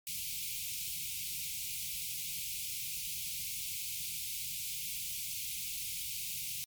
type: band-stop noise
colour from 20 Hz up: white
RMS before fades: -39 dBFS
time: 0.07-6.64 s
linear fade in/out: 0 ms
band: 180 to 2200 Hz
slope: 96 dB/octave
effects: MP3 96 kbps